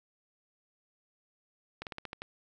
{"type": "slowing click train", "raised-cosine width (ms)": 0.3, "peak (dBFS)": -23, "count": 7, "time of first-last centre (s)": [1.82, 2.219], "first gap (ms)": 48, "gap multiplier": 1.13, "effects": []}